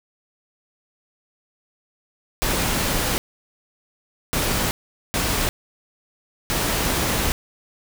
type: noise bursts at uneven times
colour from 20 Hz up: pink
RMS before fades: -22 dBFS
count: 4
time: 2.42-3.18 / 4.33-4.71 / 5.14-5.49 / 6.5-7.32 s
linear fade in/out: 0 ms
effects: none